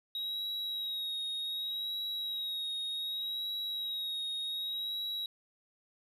triangle tone with vibrato, 3808 Hz, A#7, 36 cents sharp, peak -33 dBFS, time 0.15-5.26 s, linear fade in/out 2 ms, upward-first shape sine, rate 0.66 Hz, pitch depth 32 cents each way, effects none

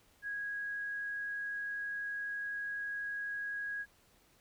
sine tone, 1652 Hz, G#6, 10 cents flat, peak -36 dBFS, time 0.22-3.86 s, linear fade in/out 50 ms, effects pink hiss -67 dBFS RMS until 4.4 s

